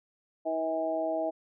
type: harmonic tone with a mistuned harmonic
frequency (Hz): 160.8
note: E3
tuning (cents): -43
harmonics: 2 / 3 / 4 / 5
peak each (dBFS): -35 / -40 / -29 / -37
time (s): 0.45-1.31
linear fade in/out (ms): 20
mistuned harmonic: 5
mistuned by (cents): +21
effects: none